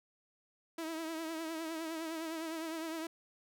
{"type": "tone with vibrato", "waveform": "sawtooth", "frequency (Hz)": 323.6, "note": "E4", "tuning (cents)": -32, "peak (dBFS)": -34, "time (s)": [0.78, 3.07], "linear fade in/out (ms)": 5, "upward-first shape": "triangle", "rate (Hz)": 9.8, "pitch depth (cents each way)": 62, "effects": []}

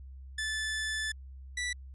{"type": "tone pair in turn", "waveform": "sawtooth", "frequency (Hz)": [1746, 1964.2], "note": ["A6", "B6"], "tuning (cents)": [-14, -10], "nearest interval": "major second", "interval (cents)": 204, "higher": "second", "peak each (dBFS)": -28, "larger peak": "neither", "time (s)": [[0.38, 1.12], [1.57, 1.73]], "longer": "first", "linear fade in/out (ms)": 5, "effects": ["added 66 Hz sine -44 dBFS peak until 1.94 s", "resampled to 24000 Hz"]}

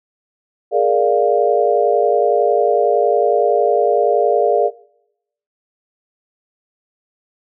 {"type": "chord", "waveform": "sine", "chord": "Bb dominant seventh", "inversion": "third", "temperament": "equal", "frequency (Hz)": [415.3, 466.2, 587.3, 698.5], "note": ["Ab4", "Bb4", "D5", "F5"], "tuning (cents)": [0, 0, 0, 0], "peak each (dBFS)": -17, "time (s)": [0.71, 4.71], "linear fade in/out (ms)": 50, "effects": ["noise-tail reverb RT60 0.8 s tail -22 dB re dry"]}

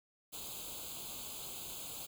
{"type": "noise with comb filter", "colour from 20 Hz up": "white", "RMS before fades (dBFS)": -45, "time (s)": [0.32, 2.07], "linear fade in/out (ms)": 20, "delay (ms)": 0.27, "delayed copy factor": 1, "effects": []}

